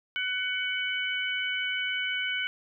harmonic tone, 749 Hz, F#5, 21 cents sharp, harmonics 2 / 3 / 4, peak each -32 / -32 / -32 dBFS, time 0.16-2.47 s, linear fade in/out 0 ms, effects none

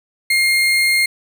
35% pulse tone, 2127 Hz, C7, 28 cents sharp, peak -11 dBFS, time 0.3-1.06 s, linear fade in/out 5 ms, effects none

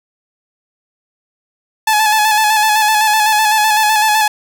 sawtooth tone with vibrato, 859 Hz, A5, 42 cents flat, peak -6 dBFS, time 1.87-4.28 s, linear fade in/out 5 ms, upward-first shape square, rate 7.9 Hz, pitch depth 32 cents each way, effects none

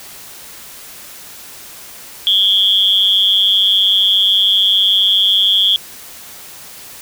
sine tone with amplitude modulation, 3313 Hz, G#7, 5 cents flat, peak -5 dBFS, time 2.27-5.76 s, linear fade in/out 0 ms, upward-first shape sine, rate 195 Hz, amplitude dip 95%, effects white hiss -35 dBFS RMS until 7.01 s

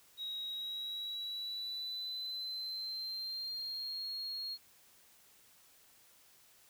triangle tone with pitch glide, 3812 to 4279 Hz, A#7 to C8, +38 to +38 cents, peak -36 dBFS, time 0.17-4.58 s, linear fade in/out 50 ms, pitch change +200 cents, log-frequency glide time 0.46-4.12 s, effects tanh soft clip ceiling -34 dBFS + white hiss -64 dBFS RMS until 6.69 s

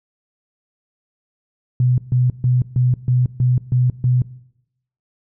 sine tone bursts, 125.1 Hz, B2, 23 cents sharp, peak -12 dBFS, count 8, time 1.8-4.22 s, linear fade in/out 2 ms, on 180 ms, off 140 ms, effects noise-tail reverb RT60 0.8 s tail -19 dB re dry

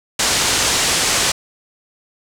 white low-pass noise, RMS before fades -17 dBFS, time 0.19-1.32 s, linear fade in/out 5 ms, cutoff 8300 Hz, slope 24 dB/octave, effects none

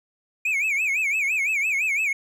triangle tone with vibrato, 2378 Hz, D7, 21 cents sharp, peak -19 dBFS, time 0.45-2.13 s, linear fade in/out 5 ms, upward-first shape sine, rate 5.9 Hz, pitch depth 170 cents each way, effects none

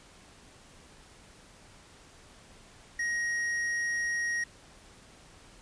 triangle tone with tanh clipping, 1883 Hz, A#6, 17 cents sharp, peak -30 dBFS, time 2.99-4.44 s, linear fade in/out 5 ms, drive 13 dB, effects pink hiss -55 dBFS RMS until 5.61 s + resampled to 22050 Hz

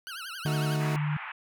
20% pulse tone with vibrato, 1442 Hz, F#6, 45 cents flat, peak -32 dBFS, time 0.07-0.76 s, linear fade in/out 0 ms, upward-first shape triangle, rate 11 Hz, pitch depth 220 cents each way
sine tone, 149.6 Hz, D3, 32 cents sharp, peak -26 dBFS, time 0.45-1.17 s, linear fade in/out 5 ms
20% pulse chord, D# diminished, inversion second, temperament equal, 220 / 311.1 / 370 Hz, A3 / D#4 / F#4, 0 / 0 / 0 cents, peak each -32 dBFS, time 0.46-0.96 s, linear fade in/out 0 ms
pink band-pass noise, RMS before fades -39 dBFS, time 0.8-1.32 s, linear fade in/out 5 ms, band 840 to 2700 Hz, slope 48 dB/octave
effects none

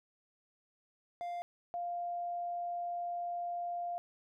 triangle / sine tone pair in turn, 698.5 / 698.5 Hz, F5 / F5, 0 / 0 cents, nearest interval unison, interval 0 cents, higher neither, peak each -35 / -35 dBFS, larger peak neither, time 1.21-1.42 / 1.74-3.98 s, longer second, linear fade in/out 0 ms, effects none

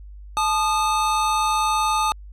square tone pair together, 868 / 1227.5 Hz, A5 / D#6, -24 / -24 cents, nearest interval tritone, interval 600 cents, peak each -22 / -22 dBFS, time 0.37-2.12 s, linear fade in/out 0 ms, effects added 50 Hz sine -37 dBFS peak until 2.32 s + low-pass 10000 Hz 12 dB/octave

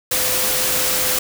sine tone in noise, 510 Hz, C5, 44 cents flat, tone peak -29 dBFS, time 0.11-1.19 s, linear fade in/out 5 ms, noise white, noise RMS -19 dBFS, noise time 0.11-1.19 s, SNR -13 dB, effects none

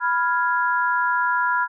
sine chord, F diminished, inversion second, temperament equal, 987.8 / 1396.9 / 1661.2 Hz, Cb6 / F6 / Ab6, 0 / 0 / 0 cents, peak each -21 / -22 / -26 dBFS, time 0-1.68 s, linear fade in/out 50 ms, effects none

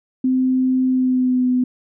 sine tone with pitch glide, 258 to 251.5 Hz, C4 to B3, -24 to +32 cents, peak -14 dBFS, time 0.24-1.64 s, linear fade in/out 5 ms, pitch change -44 cents, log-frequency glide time 0.87-1.47 s, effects none

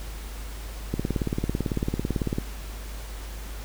click train, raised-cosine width 3 ms, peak -12 dBFS, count 27, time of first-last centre 0.94-2.384 s, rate 18 Hz, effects added 51 Hz sine -34 dBFS peak until 3.64 s + pink hiss -43 dBFS RMS until 3.64 s

